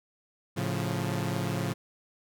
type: chord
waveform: sawtooth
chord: A augmented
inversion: none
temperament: equal with one note detuned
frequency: 110 / 138.59 / 175.83 Hz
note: A2 / C#3 / E#3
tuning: 0 / 0 / +12 cents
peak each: -29 dBFS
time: 0.56-1.74 s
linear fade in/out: 20 ms
effects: none